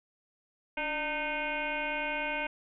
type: tone with frequency modulation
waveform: sine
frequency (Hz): 1535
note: G6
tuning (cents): -37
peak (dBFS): -30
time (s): 0.77-2.47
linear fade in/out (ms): 5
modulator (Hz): 312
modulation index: 3.7
effects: none